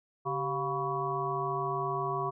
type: harmonic tone with a mistuned harmonic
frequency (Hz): 140.4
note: C#3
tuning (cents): +22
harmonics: 1 / 3 / 5 / 7 / 8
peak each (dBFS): -38 / -35 / -37 / -36 / -34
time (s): 0.25-2.31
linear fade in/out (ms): 20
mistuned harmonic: 3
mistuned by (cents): -140
effects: none